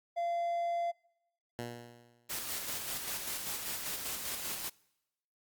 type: tone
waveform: triangle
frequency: 687 Hz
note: F5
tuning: 29 cents flat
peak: -29 dBFS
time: 0.16-0.92 s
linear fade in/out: 20 ms
type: tone with exponential decay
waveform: 10% pulse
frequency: 119.2 Hz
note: A#2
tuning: 39 cents sharp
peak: -28 dBFS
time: 1.59-2.38 s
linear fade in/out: 0 ms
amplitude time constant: 170 ms
type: noise with tremolo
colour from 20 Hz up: white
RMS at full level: -37 dBFS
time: 2.29-4.7 s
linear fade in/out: 20 ms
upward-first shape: square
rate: 5.1 Hz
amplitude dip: 35%
effects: noise-tail reverb RT60 0.9 s tail -24 dB re dry + Opus 48 kbps